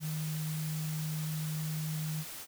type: tone in noise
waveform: sine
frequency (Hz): 155.56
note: D#3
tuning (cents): 0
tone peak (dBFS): -33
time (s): 0-2.25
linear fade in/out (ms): 50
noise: white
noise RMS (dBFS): -44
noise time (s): 0-2.47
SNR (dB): +8
effects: none